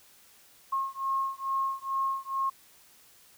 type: beating tone pair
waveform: sine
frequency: 1078 / 1080.3 Hz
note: C#6 / C#6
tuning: -49 / -45 cents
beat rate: 2.3 Hz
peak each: -31 dBFS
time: 0.72-2.5 s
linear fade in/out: 10 ms
effects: white hiss -58 dBFS RMS until 3.37 s